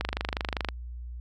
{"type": "click train", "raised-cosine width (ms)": 0.3, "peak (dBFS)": -12, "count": 18, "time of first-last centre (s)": [0.01, 0.687], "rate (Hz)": 25.1, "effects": ["added 60 Hz sine -36 dBFS peak until 1.2 s"]}